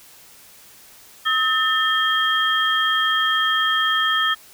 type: tone cluster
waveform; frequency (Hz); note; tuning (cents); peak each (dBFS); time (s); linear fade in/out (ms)
sine; 1281 / 1792 / 3219; E6 / A6 / G7; -50 / +31 / +45; -21; 1.25-4.35; 20
effects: white hiss -47 dBFS RMS until 4.53 s